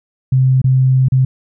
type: tone with dropouts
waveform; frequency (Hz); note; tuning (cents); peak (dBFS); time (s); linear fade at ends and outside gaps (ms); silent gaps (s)
sine; 130.5; C3; -4; -8; 0.32-1.25; 5; 0.617-0.642 / 1.085-1.12
effects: none